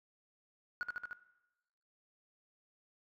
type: tone with echo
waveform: sine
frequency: 1453 Hz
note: F#6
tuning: 32 cents flat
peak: -31 dBFS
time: 0.81-0.83 s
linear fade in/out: 0 ms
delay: 75 ms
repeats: 4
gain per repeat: -2 dB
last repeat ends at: 1.13 s
effects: noise-tail reverb RT60 1.0 s tail -18 dB re dry + tanh soft clip ceiling -32 dBFS